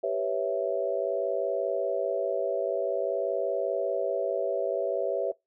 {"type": "chord", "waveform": "sine", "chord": "C# half-diminished seventh", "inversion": "second", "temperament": "equal", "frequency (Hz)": [392, 493.9, 554.4, 659.3], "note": ["G4", "B4", "C#5", "E5"], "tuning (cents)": [0, 0, 0, 0], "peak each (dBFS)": [-33, -32, -30, -30], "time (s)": [0.03, 5.32], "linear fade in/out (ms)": 10, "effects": ["noise-tail reverb RT60 0.2 s tail -23 dB re dry"]}